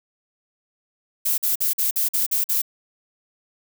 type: noise bursts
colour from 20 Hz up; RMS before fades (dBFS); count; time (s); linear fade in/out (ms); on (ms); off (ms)
violet; -21; 8; 1.25-2.619; 10; 130; 47
effects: none